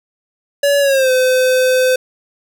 square tone with pitch glide, 568 to 511.9 Hz, C#5 to C5, +42 to -38 cents, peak -11 dBFS, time 0.63-1.96 s, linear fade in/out 5 ms, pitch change -180 cents, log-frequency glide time 0.8-1.11 s, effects none

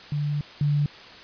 sine tone pair in turn, 146.83 / 146.03 Hz, D3 / D3, 0 / -9 cents, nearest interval unison, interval 9 cents, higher first, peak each -23 / -19 dBFS, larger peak second, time 0.12-0.41 / 0.61-0.86 s, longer first, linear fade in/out 2 ms, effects white hiss -44 dBFS RMS until 1.23 s + resampled to 11025 Hz

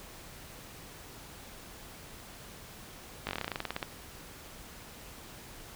slowing click train, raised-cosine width 0.3 ms, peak -17 dBFS, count 16, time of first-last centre 3.27-3.828 s, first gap 19 ms, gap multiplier 1.09, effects pink hiss -49 dBFS RMS until 5.75 s

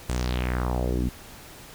sawtooth tone with low-pass filter sweep, 61.74 Hz, B1, in tune, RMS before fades -26 dBFS, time 0.09-1.09 s, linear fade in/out 5 ms, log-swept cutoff 9100 to 230 Hz, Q 2.8, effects pink hiss -45 dBFS RMS until 1.74 s

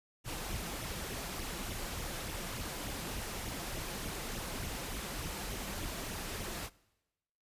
pink noise with flanger, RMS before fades -40 dBFS, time 0.24-6.7 s, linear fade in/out 50 ms, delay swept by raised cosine 0.31 to 5.91 ms, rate 3.4 Hz, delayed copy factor +0.55, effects noise-tail reverb RT60 1.0 s tail -22 dB re dry + resampled to 32000 Hz

